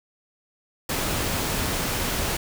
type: noise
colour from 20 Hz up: pink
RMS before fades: -26 dBFS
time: 0.89-2.37 s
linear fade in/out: 5 ms
effects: none